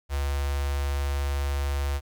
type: tone with notch filter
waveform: square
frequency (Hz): 70.1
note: C#2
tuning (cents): +20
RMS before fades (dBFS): -27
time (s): 0.09-2.01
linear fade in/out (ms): 50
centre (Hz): 240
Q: 0.58
effects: 10-bit